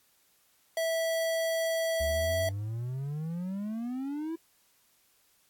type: tone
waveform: square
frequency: 655 Hz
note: E5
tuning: 11 cents flat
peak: -28 dBFS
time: 0.77-2.49 s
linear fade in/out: 2 ms
type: exponential sweep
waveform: triangle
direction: up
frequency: 69.6 to 335 Hz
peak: -30 dBFS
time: 2-4.36 s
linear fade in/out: 10 ms
effects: white hiss -67 dBFS RMS until 5.49 s + AAC 64 kbps